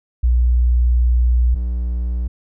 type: tone pair in turn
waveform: sine / triangle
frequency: 60.5 / 60.17 Hz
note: B1 / B1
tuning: -35 / -44 cents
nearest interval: unison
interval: 9 cents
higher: first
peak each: -11 / -16 dBFS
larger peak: first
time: 0.23-1.55 / 1.55-2.28 s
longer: first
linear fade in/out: 10 ms
effects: none